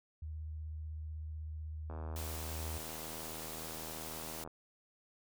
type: tone with vibrato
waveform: sine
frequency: 77.78 Hz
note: D#2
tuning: in tune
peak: -40 dBFS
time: 0.22-2.78 s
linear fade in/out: 5 ms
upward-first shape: sine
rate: 16 Hz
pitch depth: 21 cents each way
type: click train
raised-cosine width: 1 ms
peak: -33 dBFS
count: 206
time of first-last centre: 1.9-4.475 s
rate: 79.6 Hz
type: noise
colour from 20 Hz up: white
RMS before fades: -46 dBFS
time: 2.16-4.44 s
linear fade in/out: 2 ms
effects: none